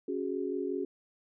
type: chord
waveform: sine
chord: C# suspended fourth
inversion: none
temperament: equal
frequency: 277.2 / 370 / 415.3 Hz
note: C#4 / F#4 / G#4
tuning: 0 / 0 / 0 cents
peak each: -36 / -34 / -36 dBFS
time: 0.08-0.85 s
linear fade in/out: 5 ms
effects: none